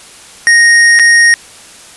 square tone with dropouts, 1864.7 Hz, A#6, in tune, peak -4 dBFS, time 0.47-1.34 s, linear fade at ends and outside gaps 0 ms, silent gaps 0.99-0.996 s, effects white hiss -35 dBFS RMS until 1.96 s + resampled to 24000 Hz

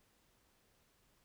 silence, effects pink hiss -73 dBFS RMS until 1.24 s

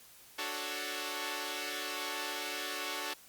5% pulse chord, D major seventh, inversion none, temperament equal, 293.7 / 370 / 440 / 554.4 Hz, D4 / F#4 / A4 / C#5, 0 / 0 / 0 / 0 cents, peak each -31 / -30 / -30 / -31 dBFS, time 0.38-3.14 s, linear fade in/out 10 ms, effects white hiss -57 dBFS RMS until 3.28 s + Opus 48 kbps

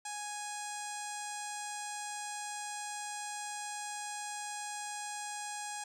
sawtooth tone with low-pass filter, 830.6 Hz, G#5, in tune, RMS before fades -41 dBFS, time 0.05-5.84 s, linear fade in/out 5 ms, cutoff 7900 Hz, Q 6.4, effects 11-bit

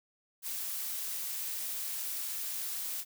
blue noise, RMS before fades -37 dBFS, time 0.42-3.05 s, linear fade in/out 50 ms, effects none

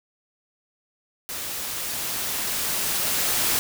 white noise with level ramp, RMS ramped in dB -32 to -22 dBFS, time 1.29-3.59 s, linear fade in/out 0 ms, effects none

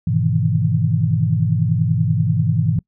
sine chord, E major seventh, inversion first, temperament just, 103.01 / 123.61 / 154.51 / 164.81 Hz, G#2 / B2 / D#3 / E3, -14 / +2 / -12 / 0 cents, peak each -20 dBFS, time 0.07-2.79 s, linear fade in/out 5 ms, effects noise-tail reverb RT60 0.1 s tail -25 dB re dry

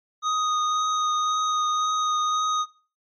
square tone with vibrato, 1244.5 Hz, D#6, in tune, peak -22 dBFS, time 0.22-2.66 s, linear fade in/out 50 ms, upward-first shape triangle, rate 1.9 Hz, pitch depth 14 cents each way, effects noise-tail reverb RT60 0.4 s tail -22 dB re dry + MP3 32 kbps

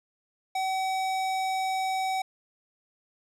sine tone with hard clipping, 760 Hz, F#5, 46 cents sharp, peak -28 dBFS, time 0.55-2.22 s, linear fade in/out 5 ms, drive 18 dB, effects none

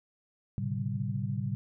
sine tone cluster, 109.2 / 130.2 / 143.8 / 193.9 Hz, A2 / C3 / D3 / G3, -13 / -8 / -36 / -19 cents, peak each -34 / -35 / -37 / -36 dBFS, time 0.58-1.55 s, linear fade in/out 0 ms, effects none

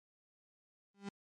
35% pulse tone with exponential growth, 199.3 Hz, G3, 29 cents sharp, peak -36 dBFS, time 0.94-1.09 s, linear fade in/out 5 ms, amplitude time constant 32 ms, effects low-pass 7000 Hz 12 dB/octave + MP3 64 kbps

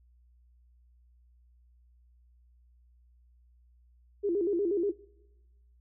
sine tone with vibrato, 372.6 Hz, F#4, 12 cents sharp, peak -26 dBFS, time 4.23-4.92 s, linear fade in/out 20 ms, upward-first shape square, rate 8.3 Hz, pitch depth 150 cents each way, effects noise-tail reverb RT60 1.0 s tail -21 dB re dry + added 60 Hz sine -59 dBFS peak until 5.8 s

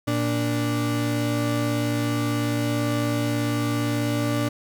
35% pulse tone pair together, 117.1 / 292.4 Hz, A#2 / D4, +8 / -7 cents, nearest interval octave + major third, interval 1585 cents, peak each -23 dBFS, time 0.07-4.49 s, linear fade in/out 10 ms, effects none

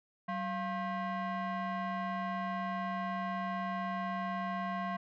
sine tone with frequency modulation, 189.8 Hz, F#3, 44 cents sharp, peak -31 dBFS, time 0.28-4.97 s, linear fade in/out 10 ms, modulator 884 Hz, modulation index 1.4, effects tanh soft clip ceiling -32 dBFS

